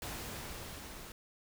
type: noise with level ramp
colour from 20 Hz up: pink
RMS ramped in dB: -41 to -49 dBFS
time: 0.02-1.12 s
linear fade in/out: 2 ms
effects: none